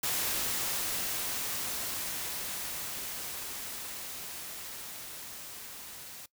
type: noise with level ramp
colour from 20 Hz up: white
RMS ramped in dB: -31 to -46 dBFS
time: 0.03-6.26 s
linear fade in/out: 5 ms
effects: noise-tail reverb RT60 0.1 s tail -21 dB re dry